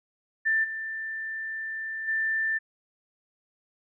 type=tone with level steps; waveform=sine; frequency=1778 Hz; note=A6; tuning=18 cents sharp; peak=-21 / -31 / -24 dBFS; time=0.45-2.59 s; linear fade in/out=20 ms; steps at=0.63 / 2.07 s; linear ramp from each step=20 ms; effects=none